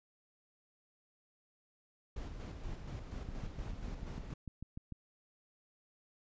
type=noise with tremolo; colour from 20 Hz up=brown; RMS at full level=-42 dBFS; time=2.16-4.34 s; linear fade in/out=5 ms; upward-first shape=square; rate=4.2 Hz; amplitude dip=40%
type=click train; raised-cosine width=5 ms; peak=-32 dBFS; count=13; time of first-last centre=3.14-4.923 s; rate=6.73 Hz
effects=resampled to 16000 Hz